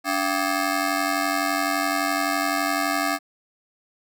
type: ring-modulated tone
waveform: 15% pulse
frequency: 483.8 Hz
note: B4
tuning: 36 cents flat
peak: -12 dBFS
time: 0.04-3.19 s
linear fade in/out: 50 ms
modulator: 196 Hz
effects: none